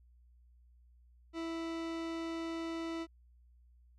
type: tone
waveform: 40% pulse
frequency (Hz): 329.6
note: E4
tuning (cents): 0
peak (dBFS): -36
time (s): 1.33-3.07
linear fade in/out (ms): 50
effects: added 60 Hz sine -60 dBFS peak until 3.98 s + low-pass 5000 Hz 12 dB/octave